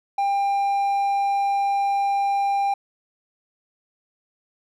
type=tone; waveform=triangle; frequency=797 Hz; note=G5; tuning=28 cents sharp; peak=-17 dBFS; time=0.18-2.74 s; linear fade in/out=5 ms; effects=none